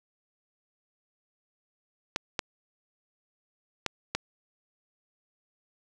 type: clicks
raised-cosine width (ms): 0.2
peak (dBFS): -10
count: 4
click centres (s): 2.161 / 2.392 / 3.863 / 4.15
effects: none